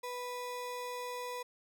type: ring-modulated tone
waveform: square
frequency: 740 Hz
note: F#5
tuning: in tune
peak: -36 dBFS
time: 0.03-1.43 s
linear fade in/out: 10 ms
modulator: 247 Hz
effects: none